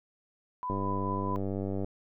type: tone with tremolo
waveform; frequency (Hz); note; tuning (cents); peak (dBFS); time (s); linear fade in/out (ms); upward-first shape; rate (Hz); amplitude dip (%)
sine; 999; B5; +20; -31; 0.63-1.36; 0; triangle; 4.6; 40
type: click train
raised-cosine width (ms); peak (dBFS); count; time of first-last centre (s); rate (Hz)
2; -21; 113; 0.7-1.845; 97.8
effects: none